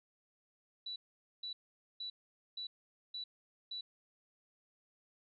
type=tone bursts; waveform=sine; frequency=3948 Hz; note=B7; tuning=1 cent flat; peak=-40 dBFS; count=6; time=0.86-3.81 s; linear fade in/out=5 ms; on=100 ms; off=470 ms; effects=none